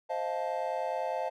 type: chord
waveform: triangle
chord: F dominant seventh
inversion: second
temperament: just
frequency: 523.8 / 628.6 / 698.5 / 873.1 Hz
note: C5 / Eb5 / F5 / A5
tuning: +2 / +18 / 0 / -14 cents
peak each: -34 dBFS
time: 0.09-1.3 s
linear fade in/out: 20 ms
effects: none